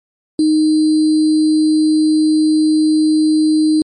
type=tone with sample-and-hold; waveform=sine; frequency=310 Hz; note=D#4; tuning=6 cents flat; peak=-9 dBFS; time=0.39-3.82 s; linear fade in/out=2 ms; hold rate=4410 Hz; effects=MP3 48 kbps